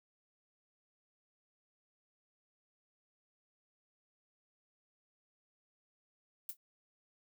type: noise with exponential decay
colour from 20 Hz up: violet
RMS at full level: -36 dBFS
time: 6.49-6.57 s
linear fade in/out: 2 ms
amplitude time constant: 16 ms
effects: none